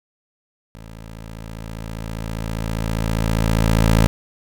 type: tone with level ramp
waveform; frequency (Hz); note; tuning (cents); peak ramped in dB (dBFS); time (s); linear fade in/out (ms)
15% pulse; 55; A1; 0; -31 to -5; 0.75-4.07; 0
effects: none